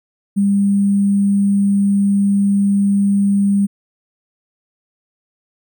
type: tone with sample-and-hold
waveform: sine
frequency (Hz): 199.7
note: G3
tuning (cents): +32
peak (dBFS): -11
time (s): 0.36-3.67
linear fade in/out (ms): 20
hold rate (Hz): 8820
effects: none